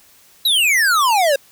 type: exponential sweep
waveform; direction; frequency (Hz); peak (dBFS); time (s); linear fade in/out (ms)
square; down; 4023 to 532; -13; 0.45-1.36; 5
effects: white hiss -50 dBFS RMS until 1.51 s